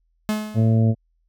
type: tone with exponential decay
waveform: 45% pulse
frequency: 213.8 Hz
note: A3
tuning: 49 cents flat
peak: -18 dBFS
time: 0.29-0.89 s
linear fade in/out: 0 ms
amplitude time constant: 130 ms
type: harmonic tone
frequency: 112.2 Hz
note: A2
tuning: 34 cents sharp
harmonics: 1 / 2 / 3 / 4 / 5 / 6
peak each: -15 / -20 / -33 / -31 / -32 / -34 dBFS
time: 0.54-0.95 s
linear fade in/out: 50 ms
effects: added 41 Hz sine -63 dBFS peak until 1.28 s